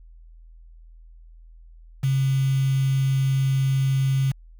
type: tone with quantisation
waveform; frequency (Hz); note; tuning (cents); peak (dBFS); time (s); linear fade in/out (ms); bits
sine; 134.4; C3; +47; -18; 2.03-4.32; 10; 6
effects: added 41 Hz sine -44 dBFS peak until 4.59 s